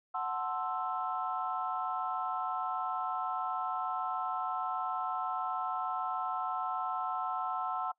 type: chord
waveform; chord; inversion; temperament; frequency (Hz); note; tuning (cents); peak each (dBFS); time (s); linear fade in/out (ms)
sine; F# half-diminished seventh; none; equal; 740 / 880 / 1046.5 / 1318.5; F#5 / A5 / C6 / E6; 0 / 0 / 0 / 0; -36 / -40 / -38 / -36; 0.14-7.92; 10
effects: noise-tail reverb RT60 0.1 s tail -22 dB re dry + tanh soft clip ceiling -21 dBFS